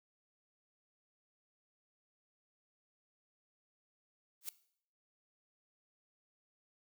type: noise with exponential growth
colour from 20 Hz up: blue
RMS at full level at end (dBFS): -36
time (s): 4.41-4.49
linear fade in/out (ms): 1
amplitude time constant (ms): 17
effects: noise-tail reverb RT60 0.6 s tail -18 dB re dry